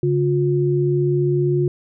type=tone pair together; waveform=sine; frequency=141.6 / 356.8 Hz; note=C#3 / F4; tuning=+37 / +37 cents; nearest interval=octave + major third; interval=1600 cents; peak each=-18 dBFS; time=0.03-1.68 s; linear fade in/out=2 ms; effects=none